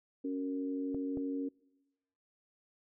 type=harmonic tone; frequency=92.5 Hz; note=F#2; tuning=in tune; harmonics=3 / 4 / 5; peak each=-34 / -47 / -42 dBFS; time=0.24-1.49 s; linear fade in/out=10 ms
type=clicks; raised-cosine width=2 ms; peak=-29 dBFS; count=2; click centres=0.946 / 1.173 s
effects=noise-tail reverb RT60 1.0 s tail -24 dB re dry